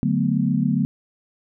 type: chord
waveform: sine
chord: B minor seventh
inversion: first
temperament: equal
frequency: 146.83 / 185 / 220 / 246.9 Hz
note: D3 / F#3 / A3 / B3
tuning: 0 / 0 / 0 / 0 cents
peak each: -23 dBFS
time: 0.03-0.85 s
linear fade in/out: 0 ms
effects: none